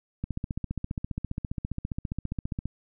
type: click train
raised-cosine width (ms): 5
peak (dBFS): -18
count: 37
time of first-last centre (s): 0.24-2.656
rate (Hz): 14.9
effects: none